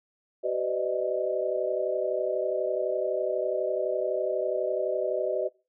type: tone cluster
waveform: sine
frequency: 381.3 / 506 / 597 / 629 Hz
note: G4 / B4 / D5 / D#5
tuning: -48 / +42 / +28 / +19 cents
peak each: -31 dBFS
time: 0.43-5.49 s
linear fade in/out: 20 ms
effects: noise-tail reverb RT60 0.3 s tail -22 dB re dry